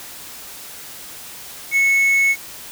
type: tone with quantisation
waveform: triangle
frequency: 2200 Hz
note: C#7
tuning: 14 cents flat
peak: -11 dBFS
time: 1.71-2.36 s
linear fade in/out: 50 ms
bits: 6
effects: white hiss -36 dBFS RMS until 2.71 s